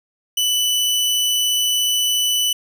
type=tone; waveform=sawtooth; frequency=2981 Hz; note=F#7; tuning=12 cents sharp; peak=-13 dBFS; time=0.37-2.53 s; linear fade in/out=5 ms; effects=none